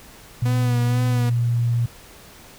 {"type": "tone with pitch glide", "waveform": "sine", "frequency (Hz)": [120, 118.48], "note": ["B2", "A#2"], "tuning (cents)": [-49, 29], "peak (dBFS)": -17, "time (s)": [0.42, 1.86], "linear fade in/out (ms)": 5, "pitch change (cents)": -22, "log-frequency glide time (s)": [0.98, 1.63]}
{"type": "tone with vibrato", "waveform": "sawtooth", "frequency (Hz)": 246.9, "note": "B3", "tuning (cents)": 0, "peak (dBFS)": -22, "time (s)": [0.45, 1.3], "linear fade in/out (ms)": 10, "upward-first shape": "sine", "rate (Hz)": 2.1, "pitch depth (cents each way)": 38}
{"effects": ["pink hiss -45 dBFS RMS until 2.58 s"]}